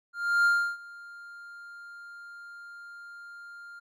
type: tone with ADSR envelope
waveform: triangle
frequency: 1400 Hz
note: F6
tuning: 4 cents sharp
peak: -17 dBFS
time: 0.13-3.8 s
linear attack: 320 ms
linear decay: 320 ms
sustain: -24 dB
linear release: 16 ms
effects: none